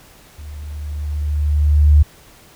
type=tone with level ramp; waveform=sine; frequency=74.2 Hz; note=D2; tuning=18 cents sharp; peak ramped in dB=-31 to -5 dBFS; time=0.38-2.03 s; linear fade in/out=10 ms; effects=pink hiss -46 dBFS RMS until 2.55 s